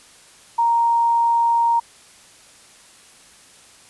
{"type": "tone", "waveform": "sine", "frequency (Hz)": 932.3, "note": "A#5", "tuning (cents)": 0, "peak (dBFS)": -14, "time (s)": [0.58, 1.8], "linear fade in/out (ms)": 10, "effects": ["white hiss -48 dBFS RMS until 3.89 s", "resampled to 24000 Hz"]}